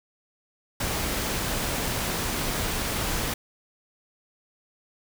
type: noise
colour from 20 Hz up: pink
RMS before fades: -28 dBFS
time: 0.8-3.34 s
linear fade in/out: 5 ms
effects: none